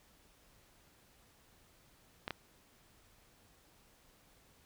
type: clicks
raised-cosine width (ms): 0.3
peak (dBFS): -21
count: 2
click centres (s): 2.279 / 2.307
effects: pink hiss -66 dBFS RMS until 4.65 s